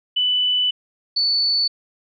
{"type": "tone pair in turn", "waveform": "sine", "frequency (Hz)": [2986, 4474], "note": ["F#7", "C#8"], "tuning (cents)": [15, 15], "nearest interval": "perfect fifth", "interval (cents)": 700, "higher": "second", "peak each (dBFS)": -16, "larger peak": "neither", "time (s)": [[0.16, 0.71], [1.16, 1.68]], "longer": "first", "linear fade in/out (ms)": 10, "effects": []}